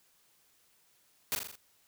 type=noise with echo; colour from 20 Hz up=white; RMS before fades=-31 dBFS; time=1.32-1.35 s; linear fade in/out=0 ms; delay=41 ms; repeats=5; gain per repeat=-4 dB; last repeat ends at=1.555 s; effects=white hiss -68 dBFS RMS until 1.87 s